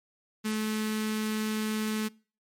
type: tone with notch filter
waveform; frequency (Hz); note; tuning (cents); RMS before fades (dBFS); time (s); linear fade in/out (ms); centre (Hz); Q
sawtooth; 216.1; A3; -31; -30; 0.44-2.09; 20; 670; 0.75
effects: noise-tail reverb RT60 0.4 s tail -24 dB re dry + MP3 64 kbps